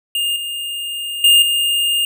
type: tone with level steps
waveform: square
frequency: 2823 Hz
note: F7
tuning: 18 cents sharp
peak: -17 / -23 / -8 / -15 dBFS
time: 0.15-2.05 s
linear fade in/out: 2 ms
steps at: 0.36 / 1.24 / 1.42 s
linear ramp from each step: 2 ms
effects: none